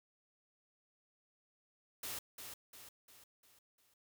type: noise with echo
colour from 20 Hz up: white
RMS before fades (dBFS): -43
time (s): 2.03-2.19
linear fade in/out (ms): 5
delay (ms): 350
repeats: 5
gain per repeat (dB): -6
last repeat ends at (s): 3.94
effects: none